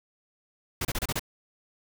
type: noise bursts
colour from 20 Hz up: pink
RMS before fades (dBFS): -29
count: 6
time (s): 0.81-1.195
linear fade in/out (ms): 5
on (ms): 40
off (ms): 29
effects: none